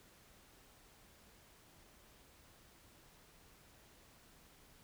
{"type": "silence", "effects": ["pink hiss -64 dBFS RMS until 4.83 s"]}